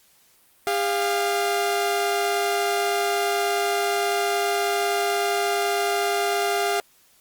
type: tone pair together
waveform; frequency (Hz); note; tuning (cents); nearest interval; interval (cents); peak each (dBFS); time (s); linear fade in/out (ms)
sawtooth; 403.8 / 698.5; G#4 / F5; -49 / 0; major sixth; 949; -20; 0.67-6.8; 0
effects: white hiss -58 dBFS RMS until 7.2 s + Opus 48 kbps

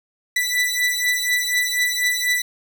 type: beating tone pair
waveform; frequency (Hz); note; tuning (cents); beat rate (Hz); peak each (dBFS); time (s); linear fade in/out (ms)
sawtooth; 1975.5 / 1979.6; B6 / B6; 0 / +4; 4.1; -18; 0.36-2.42; 5
effects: 9-bit

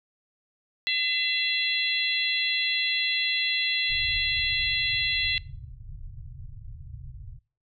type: harmonic tone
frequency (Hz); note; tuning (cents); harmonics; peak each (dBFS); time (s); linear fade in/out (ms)
676; E5; +43; 3 / 4 / 5 / 6; -29 / -29 / -29 / -29; 0.87-5.38; 0
type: low-pass noise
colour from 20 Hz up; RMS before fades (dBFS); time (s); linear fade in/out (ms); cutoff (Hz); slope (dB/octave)
pink; -40; 3.89-7.39; 20; 140; 96
effects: noise-tail reverb RT60 0.4 s tail -24 dB re dry

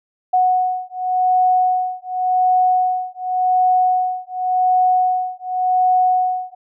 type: beating tone pair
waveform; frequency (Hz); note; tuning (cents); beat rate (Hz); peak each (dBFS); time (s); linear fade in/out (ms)
sine; 736 / 736.89; F#5 / F#5; -9 / -7; 0.89; -17; 0.33-6.55; 10
effects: none

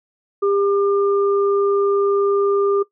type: tone pair together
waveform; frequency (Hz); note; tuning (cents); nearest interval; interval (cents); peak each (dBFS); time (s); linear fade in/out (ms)
sine; 400 / 1198.6; G4 / D6; +35 / +35; octave + perfect fifth; 1900; -15 / -24; 0.42-2.83; 10
effects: noise-tail reverb RT60 0.1 s tail -17 dB re dry

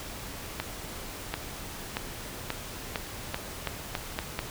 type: accelerating click train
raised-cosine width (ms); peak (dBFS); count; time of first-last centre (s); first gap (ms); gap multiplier
0.3; -13; 10; 0.6-4.391; 740; 0.85
effects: pink hiss -40 dBFS RMS until 4.5 s

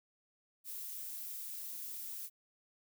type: noise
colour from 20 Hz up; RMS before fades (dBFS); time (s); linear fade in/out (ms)
violet; -44; 0.64-2.3; 50
effects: none

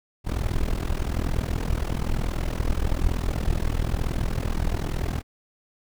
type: noise with amplitude modulation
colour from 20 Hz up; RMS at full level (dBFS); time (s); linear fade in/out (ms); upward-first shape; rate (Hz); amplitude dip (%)
brown; -21; 0.24-5.23; 50; sine; 41.1; 90
effects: none

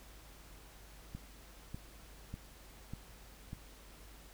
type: click train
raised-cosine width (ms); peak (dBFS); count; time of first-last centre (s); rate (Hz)
5; -30; 5; 1.15-3.531; 1.68
effects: added 50 Hz sine -56 dBFS peak until 4.33 s + pink hiss -58 dBFS RMS until 4.33 s

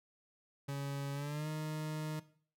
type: tone with pitch glide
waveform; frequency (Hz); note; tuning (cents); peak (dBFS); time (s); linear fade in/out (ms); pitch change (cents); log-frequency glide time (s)
40% pulse; 140 to 154.45; C#3 to D#3; +18 to -12; -36; 0.68-2.2; 10; +170; 1.13-1.48
effects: noise-tail reverb RT60 0.5 s tail -17 dB re dry

